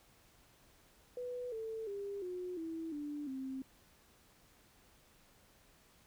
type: tone with pitch steps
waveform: sine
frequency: 493.9 / 445.1 / 401.2 / 361.6 / 325.9 / 293.7 / 264.7 Hz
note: B4 / A4 / G4 / F#4 / E4 / D4 / C4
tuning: 0 / +20 / +40 / -40 / -20 / 0 / +20 cents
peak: -39 dBFS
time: 1.17-3.62 s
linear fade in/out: 2 ms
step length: 350 ms
effects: pink hiss -66 dBFS RMS until 6.06 s